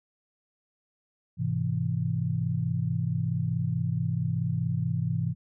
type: chord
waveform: sine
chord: Ab augmented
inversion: none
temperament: equal with one note detuned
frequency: 103.83 / 128.42 / 164.81 Hz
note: Ab2 / C3 / E3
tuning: 0 / -32 / 0 cents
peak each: -31 / -29 / -29 dBFS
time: 1.37-5.35 s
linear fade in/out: 50 ms
effects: none